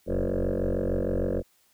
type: tone with frequency modulation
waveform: sine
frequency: 277 Hz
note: C#4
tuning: 1 cent flat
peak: -22 dBFS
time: 0.06-1.43 s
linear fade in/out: 50 ms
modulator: 46.5 Hz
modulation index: 6.3
effects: tanh soft clip ceiling -22 dBFS + white hiss -65 dBFS RMS until 1.73 s